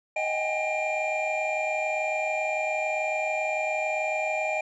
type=tone cluster; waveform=triangle; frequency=625 / 746 / 773 / 824 / 2390 Hz; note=D#5 / F#5 / G5 / G#5 / D7; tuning=+8 / +14 / -24 / -14 / +30 cents; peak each=-27 / -34 / -35 / -33 / -28 dBFS; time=0.16-4.61 s; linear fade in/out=5 ms; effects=resampled to 24000 Hz